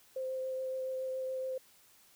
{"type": "tone with vibrato", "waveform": "sine", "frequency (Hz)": 521, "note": "C5", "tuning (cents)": -7, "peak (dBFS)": -34, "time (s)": [0.16, 1.58], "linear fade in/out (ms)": 5, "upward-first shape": "triangle", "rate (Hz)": 7.1, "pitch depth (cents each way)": 12, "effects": ["white hiss -63 dBFS RMS until 2.15 s"]}